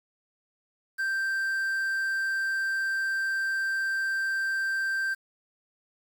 triangle tone with quantisation, 1569 Hz, G6, 1 cent sharp, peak -24 dBFS, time 0.98-5.15 s, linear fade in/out 20 ms, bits 8, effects none

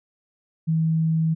sine tone, 161 Hz, E3, 41 cents flat, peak -18 dBFS, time 0.67-1.35 s, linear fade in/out 20 ms, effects none

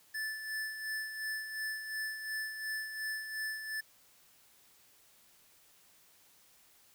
square tone with tremolo, 1750 Hz, A6, 10 cents flat, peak -35 dBFS, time 0.14-3.81 s, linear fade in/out 10 ms, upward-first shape sine, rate 2.8 Hz, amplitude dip 55%, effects white hiss -64 dBFS RMS until 6.94 s

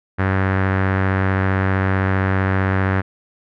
sawtooth tone with low-pass filter, 95.4 Hz, G2, 47 cents flat, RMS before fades -18 dBFS, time 0.18-3.02 s, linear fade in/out 20 ms, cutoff 1700 Hz, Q 3, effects none

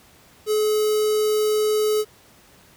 square tone with notch filter, 426.9 Hz, G#4, 48 cents sharp, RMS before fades -20 dBFS, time 0.46-2.05 s, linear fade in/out 50 ms, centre 1800 Hz, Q 0.71, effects pink hiss -52 dBFS RMS until 2.76 s + high-pass 60 Hz 12 dB/octave

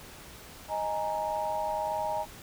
sine chord, D# suspended fourth, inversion none, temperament equal, 622.3 / 830.6 / 932.3 Hz, D#5 / G#5 / A#5, 0 / 0 / 0 cents, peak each -33 dBFS, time 0.68-2.26 s, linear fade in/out 50 ms, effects pink hiss -48 dBFS RMS until 2.42 s

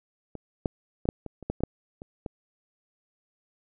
clicks, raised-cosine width 2 ms, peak -24 / -12 / -20 / -8 / -23 / -28 / -15 / -24 / -10 / -27 / -20 dBFS, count 11, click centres 0.353 / 0.658 / 1.055 / 1.089 / 1.263 / 1.427 / 1.5 / 1.606 / 1.636 / 2.019 / 2.262 s, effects none

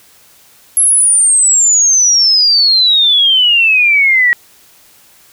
sine exponential sweep, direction down, 11180 to 1902 Hz, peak -6 dBFS, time 0.77-4.33 s, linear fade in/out 0 ms, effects white hiss -45 dBFS RMS until 5.32 s

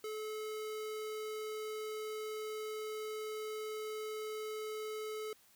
square tone, 431.1 Hz, A4, 35 cents flat, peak -40 dBFS, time 0.04-5.33 s, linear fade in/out 2 ms, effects white hiss -66 dBFS RMS until 5.55 s

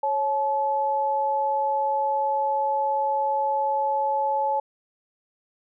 sine tone pair together, 551 / 861.4 Hz, C#5 / A5, -11 / -37 cents, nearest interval minor sixth, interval 774 cents, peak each -27 / -22 dBFS, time 0.03-4.6 s, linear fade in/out 5 ms, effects none

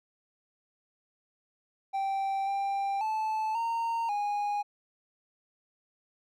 triangle tone with pitch steps, 781 / 791 / 872 / 921 / 823 Hz, G5 / G5 / A5 / A#5 / G#5, -7 / +15 / -16 / -21 / -16 cents, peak -26 dBFS, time 1.93-4.63 s, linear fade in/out 20 ms, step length 540 ms, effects none

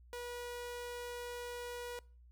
sawtooth tone, 484.5 Hz, B4, 33 cents flat, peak -38 dBFS, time 0.13-1.99 s, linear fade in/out 0 ms, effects noise-tail reverb RT60 0.4 s tail -23 dB re dry + added 60 Hz sine -57 dBFS peak until 2.31 s

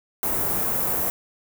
white band-stop noise, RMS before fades -24 dBFS, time 0.23-1.1 s, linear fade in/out 0 ms, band 1000 to 16000 Hz, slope 12 dB/octave, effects none

